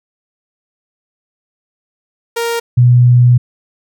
sawtooth / sine tone pair in turn, 466.2 / 122.84 Hz, A#4 / B2, 0 / -9 cents, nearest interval octave + major seventh, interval 2309 cents, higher first, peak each -11 / -4 dBFS, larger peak second, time 2.36-2.6 / 2.77-3.38 s, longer second, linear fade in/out 10 ms, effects none

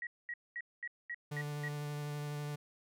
sine tone bursts, 1910 Hz, A#6, 42 cents sharp, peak -38 dBFS, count 7, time 0.02-1.683 s, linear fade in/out 2 ms, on 49 ms, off 220 ms
45% pulse tone with vibrato, 147.1 Hz, D3, 3 cents sharp, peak -38 dBFS, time 1.31-2.56 s, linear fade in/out 10 ms, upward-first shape sine, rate 12 Hz, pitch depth 11 cents each way
effects none

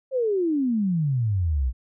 sine exponential sweep, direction down, 545 to 58.27 Hz, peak -20 dBFS, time 0.11-1.73 s, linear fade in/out 50 ms, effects none

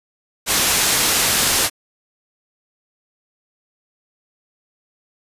white low-pass noise, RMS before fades -17 dBFS, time 0.46-1.7 s, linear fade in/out 50 ms, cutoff 11000 Hz, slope 12 dB/octave, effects resampled to 32000 Hz

